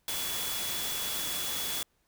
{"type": "tone in noise", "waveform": "sine", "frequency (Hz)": 3399, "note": "G#7", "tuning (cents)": 39, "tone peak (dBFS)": -38, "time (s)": [0.08, 1.83], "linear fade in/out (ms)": 2, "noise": "white", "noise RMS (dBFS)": -34, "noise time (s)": [0.08, 1.83], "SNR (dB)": -7, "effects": ["pink hiss -73 dBFS RMS until 2.07 s"]}